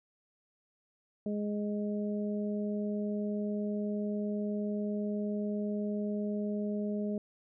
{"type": "harmonic tone", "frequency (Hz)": 207.7, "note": "G#3", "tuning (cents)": 0, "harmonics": [1, 2, 3], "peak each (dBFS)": [-32, -38, -41], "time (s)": [1.26, 7.18], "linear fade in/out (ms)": 2, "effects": []}